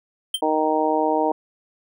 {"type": "tone with exponential decay", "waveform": "square", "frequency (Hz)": 3136, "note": "G7", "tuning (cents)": 0, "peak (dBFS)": -17, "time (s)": [0.34, 0.41], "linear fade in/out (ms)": 5, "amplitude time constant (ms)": 15}
{"type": "harmonic tone", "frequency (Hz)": 155.56, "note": "D#3", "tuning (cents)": 0, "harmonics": [2, 3, 4, 5, 6], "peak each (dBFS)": [-24, -24, -24, -24, -24], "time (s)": [0.42, 1.32], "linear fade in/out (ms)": 5}
{"effects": []}